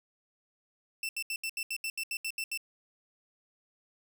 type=tone bursts; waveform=sawtooth; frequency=2673 Hz; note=E7; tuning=23 cents sharp; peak=-29 dBFS; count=12; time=1.03-2.575 s; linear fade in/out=2 ms; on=60 ms; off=75 ms; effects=none